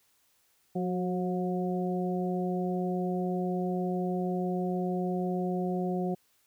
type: harmonic tone with a mistuned harmonic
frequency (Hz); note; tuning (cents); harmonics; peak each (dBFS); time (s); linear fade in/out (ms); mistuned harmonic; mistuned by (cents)
180.4; F#3; -44; 1 / 2 / 3 / 4; -30 / -33 / -39 / -37; 0.75-6.15; 10; 2; +30
effects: white hiss -69 dBFS RMS until 6.46 s